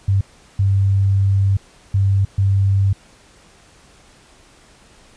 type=tone bursts at uneven times; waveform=sine; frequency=98 Hz; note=G2; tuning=in tune; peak=-12 dBFS; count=4; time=0.08-0.21 / 0.59-1.57 / 1.94-2.25 / 2.38-2.93 s; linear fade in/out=5 ms; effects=pink hiss -49 dBFS RMS until 5.16 s + resampled to 22050 Hz